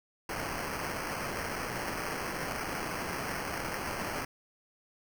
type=noise with sample-and-hold; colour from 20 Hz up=white; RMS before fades=-36 dBFS; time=0.29-4.25 s; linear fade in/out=5 ms; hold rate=3675 Hz; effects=none